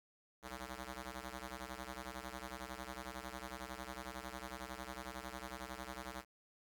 5% pulse ring-modulated tone, 127 Hz, B2, 49 cents sharp, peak -31 dBFS, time 0.42-6.25 s, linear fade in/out 50 ms, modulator 450 Hz, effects 10-bit

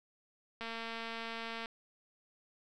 click train, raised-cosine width 0.3 ms, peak -26 dBFS, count 240, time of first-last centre 0.61-1.658 s, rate 228 Hz, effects none

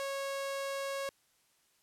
sawtooth tone, 550 Hz, C#5, 14 cents flat, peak -31 dBFS, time 0-1.09 s, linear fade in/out 0 ms, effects white hiss -71 dBFS RMS until 1.82 s + low-pass 12000 Hz 12 dB/octave

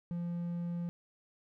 triangle tone, 172.6 Hz, F3, 20 cents flat, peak -32 dBFS, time 0.11-0.89 s, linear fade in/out 0 ms, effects none

